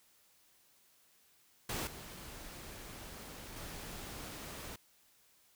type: noise with level steps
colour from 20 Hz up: pink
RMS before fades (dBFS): -38 / -49 / -46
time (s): 1.69-4.76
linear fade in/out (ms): 5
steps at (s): 1.87 / 3.56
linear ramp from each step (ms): 2
effects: white hiss -68 dBFS RMS until 5.55 s